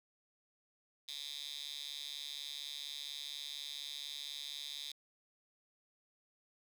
10% pulse tone with high-pass filter, 144.2 Hz, D3, 31 cents flat, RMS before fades -45 dBFS, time 1.08-4.92 s, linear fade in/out 5 ms, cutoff 3800 Hz, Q 5.3, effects none

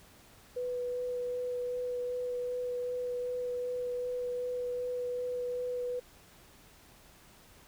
sine tone with vibrato, 493.9 Hz, B4, in tune, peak -32 dBFS, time 0.56-6 s, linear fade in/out 10 ms, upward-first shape sine, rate 2.6 Hz, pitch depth 9 cents each way, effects pink hiss -58 dBFS RMS until 7.67 s

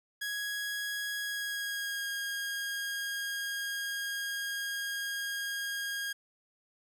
sawtooth tone with pitch glide, 1661.2 to 1628.9 Hz, G#6 to G#6, 0 to -34 cents, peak -30 dBFS, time 0.21-6.13 s, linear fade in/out 10 ms, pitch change -34 cents, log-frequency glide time 1.2-2.08 s, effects none

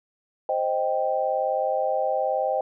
sine chord, C minor, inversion none, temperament equal, 523.3 / 622.3 / 784 Hz, C5 / Eb5 / G5, 0 / 0 / 0 cents, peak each -26 dBFS, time 0.49-2.61 s, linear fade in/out 2 ms, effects none

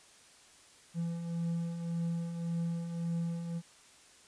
triangle beating tone pair, 167.1 / 168.9 Hz, E3 / E3, +24 / +42 cents, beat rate 1.8 Hz, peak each -40 / -31 dBFS, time 0.94-3.62 s, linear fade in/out 50 ms, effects white hiss -59 dBFS RMS until 4.27 s + resampled to 22050 Hz

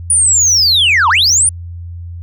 sine linear two-way sweep, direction down then up, 9600 to 867 to 9600 Hz, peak -5 dBFS, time 0.1-1.49 s, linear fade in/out 2 ms, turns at 1.09 s, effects tanh soft clip ceiling -6 dBFS + added 86 Hz sine -24 dBFS peak until 2.22 s

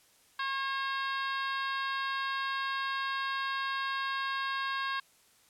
harmonic tone, 540 Hz, C#5, 45 cents flat, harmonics 2 / 3 / 4 / 5 / 6 / 7 / 8 / 9, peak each -34 / -35 / -46 / -43 / -46 / -44 / -48 / -49 dBFS, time 0.39-5 s, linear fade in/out 5 ms, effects white hiss -64 dBFS RMS until 5.49 s + low-pass 12000 Hz 12 dB/octave

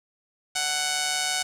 5% pulse tone with amplitude modulation, 743 Hz, F#5, 7 cents sharp, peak -10 dBFS, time 0.55-1.43 s, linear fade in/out 10 ms, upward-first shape sine, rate 146 Hz, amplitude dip 50%, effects low-pass 11000 Hz 12 dB/octave + 8-bit

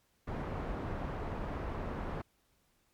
pink low-pass noise, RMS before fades -38 dBFS, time 0.27-2.22 s, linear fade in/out 10 ms, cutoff 1200 Hz, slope 12 dB/octave, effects pink hiss -73 dBFS RMS until 2.93 s + MP3 96 kbps

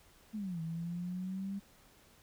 sine exponential two-way sweep, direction down then up, 222.9 to 161.1 to 200.3 Hz, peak -36 dBFS, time 0.33-1.6 s, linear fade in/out 20 ms, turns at 0.61 s, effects pink hiss -63 dBFS RMS until 2.22 s

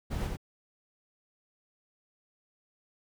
brown noise with echo, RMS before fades -33 dBFS, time 0.1-0.28 s, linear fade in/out 20 ms, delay 91 ms, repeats 1, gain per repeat -2 dB, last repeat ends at 0.371 s, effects none

